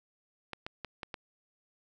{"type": "clicks", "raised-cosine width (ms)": 0.3, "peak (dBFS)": -22, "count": 5, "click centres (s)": [0.533, 0.665, 0.847, 1.032, 1.142], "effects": []}